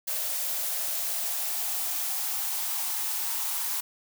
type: noise with high-pass filter sweep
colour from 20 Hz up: blue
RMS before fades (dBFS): -30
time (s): 0.07-3.81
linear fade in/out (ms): 10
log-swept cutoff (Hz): 580 to 930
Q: 4
effects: none